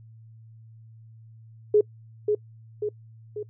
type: tone with echo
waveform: sine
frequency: 420 Hz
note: G#4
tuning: 19 cents sharp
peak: -14 dBFS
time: 1.74-1.81 s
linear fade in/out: 5 ms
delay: 540 ms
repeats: 3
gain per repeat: -5 dB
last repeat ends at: 3.43 s
effects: noise-tail reverb RT60 0.1 s tail -26 dB re dry + added 112 Hz sine -46 dBFS peak until 3.49 s